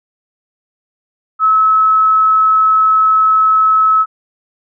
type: tone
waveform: sine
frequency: 1294 Hz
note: E6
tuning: 32 cents flat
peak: -7 dBFS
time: 1.39-4.06 s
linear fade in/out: 50 ms
effects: none